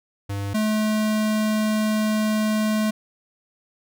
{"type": "tone pair in turn", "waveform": "square", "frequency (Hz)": [100, 215.2], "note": ["G2", "A3"], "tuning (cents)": [35, -38], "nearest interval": "octave + minor second", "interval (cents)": 1327, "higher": "second", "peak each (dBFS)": [-26, -20], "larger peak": "second", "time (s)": [[0.29, 0.54], [0.54, 2.91]], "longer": "second", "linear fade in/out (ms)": 10, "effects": []}